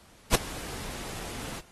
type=noise with ADSR envelope; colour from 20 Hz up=pink; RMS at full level=-18 dBFS; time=0.31-1.62 s; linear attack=41 ms; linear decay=8 ms; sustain=-21 dB; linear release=41 ms; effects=pink hiss -57 dBFS RMS until 1.71 s + AAC 32 kbps